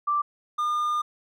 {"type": "tone pair in turn", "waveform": ["sine", "triangle"], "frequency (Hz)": [1174.7, 1210.5], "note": ["D6", "D#6"], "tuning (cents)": [0, -48], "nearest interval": "minor second", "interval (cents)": 52, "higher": "second", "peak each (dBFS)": -21, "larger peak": "neither", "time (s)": [[0.07, 0.22], [0.58, 1.02]], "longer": "second", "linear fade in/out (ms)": 10, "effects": []}